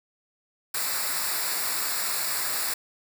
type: noise with comb filter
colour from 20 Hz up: white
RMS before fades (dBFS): -28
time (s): 0.74-2.74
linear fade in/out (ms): 5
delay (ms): 0.32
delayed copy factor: -0.75
effects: none